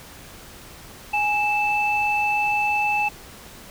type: tone pair together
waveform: sine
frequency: 830.6 / 2637 Hz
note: G#5 / E7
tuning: 0 / 0 cents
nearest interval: octave + minor sixth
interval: 2000 cents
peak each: -21 / -21 dBFS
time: 1.13-3.09 s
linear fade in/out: 10 ms
effects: tanh soft clip ceiling -11 dBFS + pink hiss -43 dBFS RMS until 3.7 s